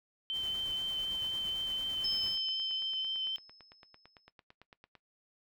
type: tone with vibrato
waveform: sine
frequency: 3090 Hz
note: G7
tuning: 26 cents flat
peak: -32 dBFS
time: 0.3-3.36 s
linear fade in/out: 0 ms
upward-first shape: triangle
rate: 4 Hz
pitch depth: 14 cents each way
type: noise with tremolo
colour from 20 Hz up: pink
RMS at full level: -50 dBFS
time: 0.32-2.38 s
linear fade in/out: 50 ms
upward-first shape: square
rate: 8.9 Hz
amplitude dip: 30%
type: tone with exponential decay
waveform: sine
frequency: 5200 Hz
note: E8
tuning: 24 cents flat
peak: -31 dBFS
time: 2.04-4.3 s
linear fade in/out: 5 ms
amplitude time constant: 490 ms
type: click train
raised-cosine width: 0.3 ms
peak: -37 dBFS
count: 26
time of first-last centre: 2.15-4.953 s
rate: 8.92 Hz
effects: noise-tail reverb RT60 0.1 s tail -18 dB re dry